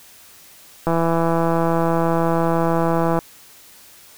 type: click train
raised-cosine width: 1 ms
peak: -6 dBFS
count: 386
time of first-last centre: 0.87-3.189 s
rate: 166 Hz
effects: white hiss -46 dBFS RMS until 4.17 s